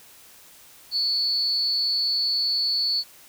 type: tone with amplitude modulation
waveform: sine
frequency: 4435 Hz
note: C#8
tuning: in tune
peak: -18 dBFS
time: 0.91-3.04 s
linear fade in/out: 50 ms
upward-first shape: sine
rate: 293 Hz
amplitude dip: 60%
effects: white hiss -50 dBFS RMS until 3.28 s